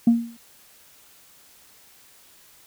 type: tone with exponential decay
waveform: sine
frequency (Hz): 233.1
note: A#3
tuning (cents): 0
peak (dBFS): -8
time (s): 0.07-0.37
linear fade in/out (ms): 5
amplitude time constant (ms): 65
effects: tanh soft clip ceiling -9 dBFS + white hiss -53 dBFS RMS until 2.66 s